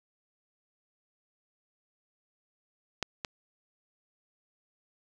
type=clicks; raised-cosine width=0.2 ms; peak=-12 / -16 dBFS; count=2; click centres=3.027 / 3.248 s; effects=none